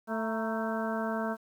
harmonic tone with a mistuned harmonic, 221.9 Hz, A3, 15 cents sharp, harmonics 1 / 2 / 3 / 4 / 5 / 6 / 7, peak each -33 / -38 / -35 / -39 / -42 / -41 / -40 dBFS, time 0.07-1.37 s, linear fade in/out 50 ms, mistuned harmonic 4, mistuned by +72 cents, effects 10-bit

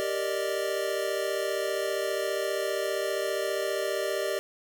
square chord, Eb major seventh, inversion first, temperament equal, 392 / 466.2 / 587.3 / 622.3 Hz, G4 / Bb4 / D5 / Eb5, 0 / 0 / 0 / 0 cents, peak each -33 / -36 / -33 / -34 dBFS, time 0-4.39 s, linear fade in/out 0 ms, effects none

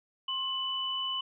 sine tone pair together, 1062.1 / 2986 Hz, C6 / F#7, +26 / +15 cents, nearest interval octave + tritone, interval 1789 cents, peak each -37 / -31 dBFS, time 0.28-1.21 s, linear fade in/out 5 ms, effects none

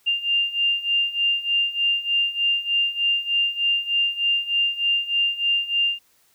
sine beating tone pair, 2794 / 2797.3 Hz, F7 / F7, 0 / +2 cents, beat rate 3.3 Hz, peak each -24 / -21 dBFS, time 0.06-5.99 s, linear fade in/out 20 ms, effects white hiss -61 dBFS RMS until 6.34 s

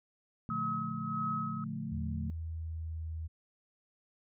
sine chord, Bb major seventh, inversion none, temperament equal with one note detuned, 116.54 / 146.83 / 177.46 / 220 Hz, Bb2 / D3 / F3 / A3, 0 / 0 / +28 / 0 cents, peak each -44 / -41 / -42 / -39 dBFS, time 0.49-2.3 s, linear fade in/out 0 ms
sine tone with tremolo, 1278 Hz, D#6, 46 cents sharp, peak -32 dBFS, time 0.5-1.64 s, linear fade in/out 2 ms, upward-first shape sine, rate 1.6 Hz, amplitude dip 65%
sine tone with pitch glide, 81.4 to 80.33 Hz, E2 to E2, -21 to -44 cents, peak -36 dBFS, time 1.91-3.28 s, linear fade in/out 20 ms, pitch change -23 cents, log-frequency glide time 2.38-3.09 s
effects none

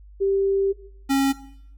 sine / square tone pair in turn, 392 / 273 Hz, G4 / C#4, 0 / -26 cents, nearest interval tritone, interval 626 cents, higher first, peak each -18 / -18 dBFS, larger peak neither, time 0.2-0.73 / 1.09-1.33 s, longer first, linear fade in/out 20 ms, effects noise-tail reverb RT60 0.7 s tail -17 dB re dry + added 50 Hz sine -43 dBFS peak until 1.77 s

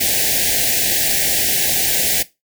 white band-stop noise, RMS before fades -17 dBFS, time 0-2.23 s, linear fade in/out 10 ms, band 830 to 1600 Hz, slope 96 dB/octave, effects noise-tail reverb RT60 0.2 s tail -17 dB re dry

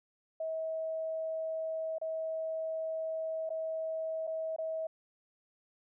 sine tone with dropouts, 642 Hz, E5, 46 cents flat, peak -33 dBFS, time 0.4-4.87 s, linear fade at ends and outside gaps 5 ms, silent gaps 1.984-2.014 / 3.493-3.502 / 4.27-4.274 / 4.563-4.584 s, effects none

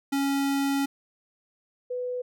square / sine tone pair in turn, 277.2 / 496.9 Hz, C#4 / B4, 0 / +11 cents, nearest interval minor seventh, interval 1011 cents, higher second, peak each -24 / -28 dBFS, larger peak first, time 0.12-0.86 / 1.9-2.22 s, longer first, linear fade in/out 10 ms, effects none

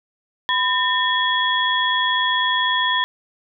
sine tone cluster, 1002 / 1808 / 3344 Hz, B5 / A6 / G#7, +25 / +47 / +11 cents, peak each -21 dBFS, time 0.49-3.04 s, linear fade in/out 0 ms, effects none

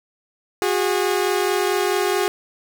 sawtooth tone pair together, 363.9 / 408.5 Hz, F#4 / G#4, -29 / -29 cents, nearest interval major second, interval 200 cents, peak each -17 dBFS, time 0.62-2.28 s, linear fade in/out 0 ms, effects none

